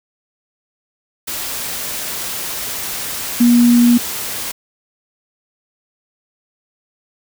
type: tone in noise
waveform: sine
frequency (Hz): 239.7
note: A#3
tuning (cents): +48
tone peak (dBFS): -7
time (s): 3.4-3.98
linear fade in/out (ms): 10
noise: white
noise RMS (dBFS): -24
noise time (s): 1.27-4.52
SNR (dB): +14
effects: none